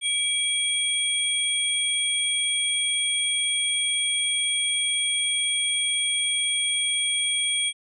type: tone cluster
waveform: sine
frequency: 2310 / 3308 / 8750 Hz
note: D7 / G#7 / C#9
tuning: -29 / -8 / -24 cents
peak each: -29 / -24 / -27 dBFS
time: 0.01-7.73 s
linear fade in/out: 50 ms
effects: none